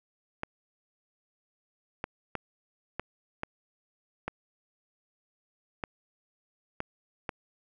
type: clicks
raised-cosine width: 0.5 ms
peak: -17 dBFS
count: 9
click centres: 0.434 / 2.041 / 2.353 / 2.996 / 3.434 / 4.28 / 5.838 / 6.804 / 7.292 s
effects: none